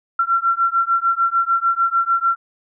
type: beating tone pair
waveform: sine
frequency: 1358 / 1364.7 Hz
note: F6 / F6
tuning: -49 / -40 cents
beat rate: 6.7 Hz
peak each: -18 / -18 dBFS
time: 0.19-2.36 s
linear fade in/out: 5 ms
effects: none